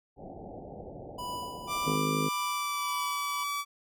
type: low-pass noise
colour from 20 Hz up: white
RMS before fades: -44 dBFS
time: 0.16-1.98 s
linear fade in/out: 50 ms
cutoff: 800 Hz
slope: 96 dB/octave
type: tone with tremolo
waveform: square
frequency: 987.8 Hz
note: B5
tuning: in tune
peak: -35 dBFS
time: 1.18-3.44 s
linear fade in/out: 10 ms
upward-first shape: sine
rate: 1.8 Hz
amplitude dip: 60%
type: tone with pitch glide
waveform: sawtooth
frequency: 1181 to 1149.4 Hz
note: D6 to D6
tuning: +9 to -38 cents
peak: -27 dBFS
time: 1.67-3.65 s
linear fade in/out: 50 ms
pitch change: -47 cents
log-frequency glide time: 2.32-3.03 s
type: harmonic tone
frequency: 51.91 Hz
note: G#1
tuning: in tune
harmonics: 3 / 4 / 5 / 6 / 7 / 8 / 9 / 10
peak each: -32 / -40 / -32 / -43 / -41 / -37 / -38 / -45 dBFS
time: 1.86-2.29 s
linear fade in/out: 10 ms
effects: none